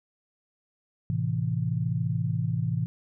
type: chord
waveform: sine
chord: A minor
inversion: none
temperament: equal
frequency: 110 / 130.81 / 164.81 Hz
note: A2 / C3 / E3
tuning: 0 / 0 / 0 cents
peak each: -29 dBFS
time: 1.1-2.86 s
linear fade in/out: 0 ms
effects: none